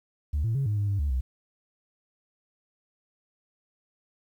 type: tone with pitch steps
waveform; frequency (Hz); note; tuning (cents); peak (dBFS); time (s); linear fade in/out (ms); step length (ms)
sine; 73.6 / 112.6 / 137.2 / 104.7 / 102.2 / 99.8 / 72 / 63.9; D2 / A2 / C#3 / G#2 / G#2 / G2 / D2 / C2; +4 / +40 / -17 / +15 / -27 / +32 / -34 / -40; -22; 0.33-1.21; 10; 110
effects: tanh soft clip ceiling -21 dBFS + 10-bit